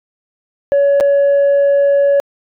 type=tone with dropouts; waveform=sine; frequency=563 Hz; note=C#5; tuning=27 cents sharp; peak=-6 dBFS; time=0.72-2.2 s; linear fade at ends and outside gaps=0 ms; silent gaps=1.001-1.008 s; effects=tanh soft clip ceiling -7 dBFS

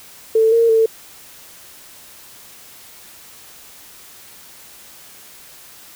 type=tone with pitch steps; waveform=sine; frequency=444.7 / 460.8 / 447.2 Hz; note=A4 / A#4 / A4; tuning=+18 / -20 / +28 cents; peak=-10 dBFS; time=0.35-0.86 s; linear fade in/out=5 ms; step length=170 ms; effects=white hiss -42 dBFS RMS until 5.95 s

